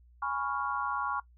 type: chord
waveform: sine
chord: C# dominant seventh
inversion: second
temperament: equal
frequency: 830.6 / 987.8 / 1108.7 / 1396.9 Hz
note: G#5 / B5 / C#6 / E#6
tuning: 0 / 0 / 0 / 0 cents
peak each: -37 / -38 / -33 / -36 dBFS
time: 0.22-1.2 s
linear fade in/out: 5 ms
effects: noise-tail reverb RT60 0.1 s tail -19 dB re dry + added 60 Hz sine -56 dBFS peak until 1.37 s